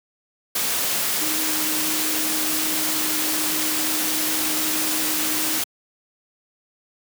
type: tone in noise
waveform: sine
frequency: 310.4 Hz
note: D#4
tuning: 4 cents flat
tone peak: -30 dBFS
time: 1.21-5.59 s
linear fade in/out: 5 ms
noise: white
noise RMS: -23 dBFS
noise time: 0.55-5.64 s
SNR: -10 dB
effects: high-pass 150 Hz 12 dB/octave